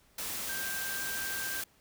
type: tone in noise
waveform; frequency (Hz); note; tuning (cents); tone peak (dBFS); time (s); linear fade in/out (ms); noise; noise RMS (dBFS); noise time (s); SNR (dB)
sine; 1577; G6; +10; -37; 0.49-1.61; 5; white; -37; 0.18-1.64; -3
effects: pink hiss -65 dBFS RMS until 1.8 s